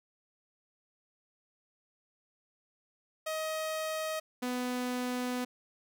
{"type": "tone pair in turn", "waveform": "sawtooth", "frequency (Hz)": [630, 249], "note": ["D#5", "B3"], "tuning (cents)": [21, 14], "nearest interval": "octave + major third", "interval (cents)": 1607, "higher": "first", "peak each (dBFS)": [-29, -28], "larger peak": "second", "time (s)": [[3.26, 4.2], [4.42, 5.45]], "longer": "second", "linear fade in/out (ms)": 10, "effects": []}